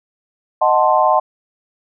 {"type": "chord", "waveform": "sine", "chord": "D# diminished seventh", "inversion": "none", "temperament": "equal", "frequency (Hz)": [622.3, 740, 880, 1046.5], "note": ["D#5", "F#5", "A5", "C6"], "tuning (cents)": [0, 0, 0, 0], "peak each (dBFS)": -16, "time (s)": [0.61, 1.2], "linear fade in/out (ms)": 10, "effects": []}